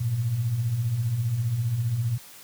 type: beating tone pair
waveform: sine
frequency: 103.83 / 118.83 Hz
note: G#2 / A#2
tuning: 0 / +34 cents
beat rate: 15 Hz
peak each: -32 / -23 dBFS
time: 0-2.18 s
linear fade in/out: 10 ms
effects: white hiss -47 dBFS RMS until 2.43 s + high-pass 60 Hz 12 dB/octave